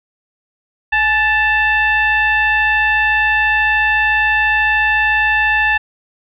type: tone with frequency modulation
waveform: sine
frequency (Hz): 1755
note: A6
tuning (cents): -5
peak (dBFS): -11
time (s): 0.92-5.78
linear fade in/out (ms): 10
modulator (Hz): 907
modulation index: 0.94
effects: none